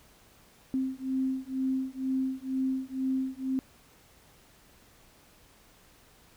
sine beating tone pair, 261.9 / 264 Hz, C4 / C4, +2 / +16 cents, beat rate 2.1 Hz, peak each -31 dBFS, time 0.74-3.59 s, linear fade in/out 0 ms, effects pink hiss -59 dBFS RMS until 6.36 s

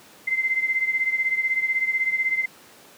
sine beating tone pair, 2072 / 2088 Hz, C7 / C7, -17 / -4 cents, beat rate 16 Hz, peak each -22 / -26 dBFS, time 0.27-2.46 s, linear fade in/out 10 ms, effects pink hiss -49 dBFS RMS until 2.97 s + high-pass 200 Hz 12 dB/octave

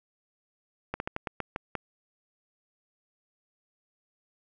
slowing click train, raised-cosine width 0.5 ms, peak -16 dBFS, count 8, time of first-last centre 0.94-1.753 s, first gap 61 ms, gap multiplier 1.21, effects none

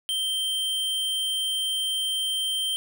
square tone, 3136 Hz, G7, in tune, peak -25 dBFS, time 0.09-2.76 s, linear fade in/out 0 ms, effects none

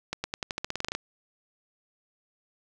accelerating click train, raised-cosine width 0.2 ms, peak -13 dBFS, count 14, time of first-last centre 0.13-0.95 s, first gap 110 ms, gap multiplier 0.9, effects none

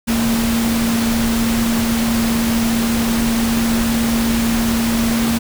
sine tone in noise, 230 Hz, A#3, 23 cents flat, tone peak -15 dBFS, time 0.07-5.39 s, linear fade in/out 20 ms, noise pink, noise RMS -22 dBFS, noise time 0.07-5.39 s, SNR +4 dB, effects none

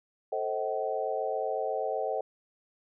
sine chord, A diminished seventh, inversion none, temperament just, 440 / 528 / 633.6 / 760.3 Hz, A4 / C5 / Eb5 / Gb5, 0 / +16 / +31 / +47 cents, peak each -34 dBFS, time 0.32-2.21 s, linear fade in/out 5 ms, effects none

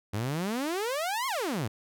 sawtooth exponential two-way sweep, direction up then down, 97.2 to 1108.7 to 97.2 Hz, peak -25 dBFS, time 0.13-1.68 s, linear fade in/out 10 ms, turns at 1.27 s, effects none

